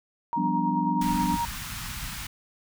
sine tone with tremolo, 940 Hz, A#5, 14 cents sharp, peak -24 dBFS, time 0.33-1.45 s, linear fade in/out 0 ms, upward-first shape sine, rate 9.4 Hz, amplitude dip 40%
sine chord, G dominant seventh, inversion third, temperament equal, 174.61 / 196 / 246.9 / 293.7 Hz, F3 / G3 / B3 / D4, 0 / 0 / 0 / 0 cents, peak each -30 dBFS, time 0.36-1.37 s, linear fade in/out 20 ms
pink band-stop noise, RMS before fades -35 dBFS, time 1.01-2.27 s, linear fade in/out 5 ms, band 210 to 1000 Hz, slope 24 dB/octave
effects none

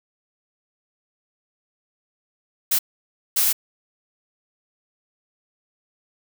blue noise bursts at uneven times, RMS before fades -19 dBFS, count 2, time 2.71-2.79 / 3.36-3.53 s, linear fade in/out 10 ms, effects none

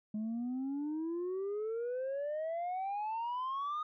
sine exponential sweep, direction up, 210 to 1244.5 Hz, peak -32 dBFS, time 0.14-3.83 s, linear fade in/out 5 ms, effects tanh soft clip ceiling -33 dBFS

